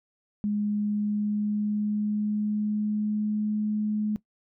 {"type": "tone with pitch glide", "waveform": "sine", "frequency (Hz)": [207.7, 211.9], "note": ["G#3", "G#3"], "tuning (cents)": [0, 35], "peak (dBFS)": -24, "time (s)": [0.44, 4.16], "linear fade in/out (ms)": 0, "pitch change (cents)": 35, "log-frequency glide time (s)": [0.55, 3.57], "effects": ["noise-tail reverb RT60 0.1 s tail -18 dB re dry"]}